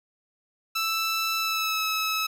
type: tone with pitch glide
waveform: 15% pulse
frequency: 1323 to 1295 Hz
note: E6 to E6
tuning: +6 to -31 cents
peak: -18 dBFS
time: 0.75-2.27 s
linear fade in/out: 10 ms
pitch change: -37 cents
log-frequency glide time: 1.37-1.82 s
effects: none

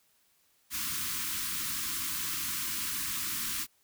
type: band-stop noise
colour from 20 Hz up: white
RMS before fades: -34 dBFS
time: 0.7-3.67 s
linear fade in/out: 50 ms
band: 350 to 990 Hz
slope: 96 dB/octave
effects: white hiss -69 dBFS RMS until 3.83 s

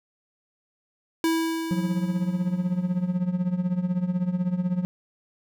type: tone with exponential decay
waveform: square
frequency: 326.7 Hz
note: E4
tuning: 15 cents flat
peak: -20 dBFS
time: 1.24-3.18 s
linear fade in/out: 1 ms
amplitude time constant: 420 ms
type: tone with tremolo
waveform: triangle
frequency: 180 Hz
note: F#3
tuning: 47 cents flat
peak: -17 dBFS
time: 1.71-4.85 s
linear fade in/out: 0 ms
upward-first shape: triangle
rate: 16 Hz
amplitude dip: 85%
effects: none

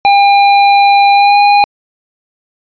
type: tone with pitch glide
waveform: square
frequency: 803 to 816.6 Hz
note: G5 to G#5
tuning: +41 to -29 cents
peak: -5 dBFS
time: 0.05-1.64 s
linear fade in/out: 0 ms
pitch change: +30 cents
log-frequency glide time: 1.13-1.38 s
effects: resampled to 11025 Hz

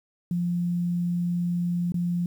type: tone with dropouts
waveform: sine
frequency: 174.61 Hz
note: F3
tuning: in tune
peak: -23 dBFS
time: 0.31-2.26 s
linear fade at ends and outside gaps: 2 ms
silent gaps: 1.921-1.942 s
effects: 9-bit

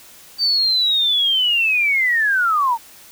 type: linear sweep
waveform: sine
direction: down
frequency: 4633 to 884 Hz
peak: -14 dBFS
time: 0.38-2.78 s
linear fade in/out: 50 ms
effects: white hiss -44 dBFS RMS until 3.11 s

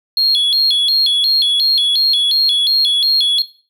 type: tone with vibrato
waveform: triangle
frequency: 3785 Hz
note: A#7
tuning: 26 cents sharp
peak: -9 dBFS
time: 0.17-3.42 s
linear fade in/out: 2 ms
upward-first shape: square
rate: 2.8 Hz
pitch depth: 200 cents each way
effects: noise-tail reverb RT60 0.4 s tail -19 dB re dry + tanh soft clip ceiling -5 dBFS

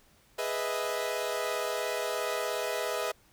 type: chord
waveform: sawtooth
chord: E major seventh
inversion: first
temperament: equal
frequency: 415.3 / 493.9 / 622.3 / 659.3 Hz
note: G#4 / B4 / D#5 / E5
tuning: 0 / 0 / 0 / 0 cents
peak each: -33 / -31 / -31 / -33 dBFS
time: 0.38-3.12 s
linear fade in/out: 10 ms
effects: pink hiss -63 dBFS RMS until 3.32 s

